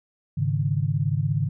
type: chord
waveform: sine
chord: Ab suspended fourth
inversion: none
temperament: equal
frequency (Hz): 103.83 / 138.59 / 155.56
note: Ab2 / Db3 / Eb3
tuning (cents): 0 / 0 / 0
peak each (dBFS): -26 / -24 / -26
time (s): 0.37-1.49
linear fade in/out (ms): 10
effects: none

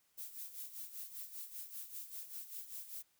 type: noise with tremolo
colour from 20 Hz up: violet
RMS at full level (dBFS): -45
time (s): 0.17-3.03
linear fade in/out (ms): 20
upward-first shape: sine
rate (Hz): 5.1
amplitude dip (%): 70
effects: white hiss -75 dBFS RMS until 3.19 s

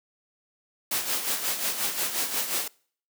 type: noise with tremolo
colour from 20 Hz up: white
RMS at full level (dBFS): -26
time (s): 0.91-2.68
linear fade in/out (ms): 5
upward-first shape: sine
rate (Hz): 5.6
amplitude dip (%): 60
effects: noise-tail reverb RT60 0.5 s tail -24 dB re dry + high-pass 200 Hz 12 dB/octave

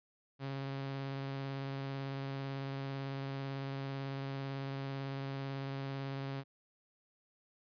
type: tone with vibrato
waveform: sawtooth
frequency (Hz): 136.6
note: C#3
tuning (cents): -25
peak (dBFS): -34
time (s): 0.39-6.44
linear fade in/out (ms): 50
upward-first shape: triangle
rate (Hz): 18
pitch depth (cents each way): 17
effects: resampled to 11025 Hz

